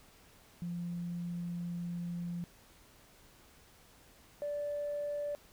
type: tone pair in turn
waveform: sine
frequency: 173.4 / 583.2 Hz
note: F3 / D5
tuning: -12 / -12 cents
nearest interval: octave + major sixth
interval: 2100 cents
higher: second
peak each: -35 / -33 dBFS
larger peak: second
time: 0.62-2.44 / 4.42-5.35 s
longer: first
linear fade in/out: 0 ms
effects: tanh soft clip ceiling -30 dBFS + pink hiss -61 dBFS RMS until 5.52 s